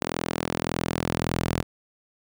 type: tone with high-pass filter sweep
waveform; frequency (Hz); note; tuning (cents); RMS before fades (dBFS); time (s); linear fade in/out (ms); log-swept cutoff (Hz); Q
sawtooth; 41.76; E1; +23; -28; 0.01-1.63; 10; 270 to 110; 0.81
effects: none